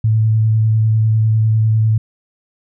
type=tone with vibrato; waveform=sine; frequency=110 Hz; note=A2; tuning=in tune; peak=-10 dBFS; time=0.04-1.98 s; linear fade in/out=5 ms; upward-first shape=triangle; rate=10 Hz; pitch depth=16 cents each way; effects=none